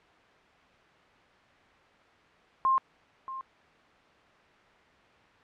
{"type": "tone with echo", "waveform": "sine", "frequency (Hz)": 1059, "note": "C6", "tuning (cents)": 21, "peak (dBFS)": -21, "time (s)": [2.65, 2.78], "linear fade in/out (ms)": 0, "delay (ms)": 630, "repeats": 1, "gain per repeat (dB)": -14, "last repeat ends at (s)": 3.41, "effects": ["white hiss -58 dBFS RMS until 5.43 s", "low-pass 2000 Hz 12 dB/octave"]}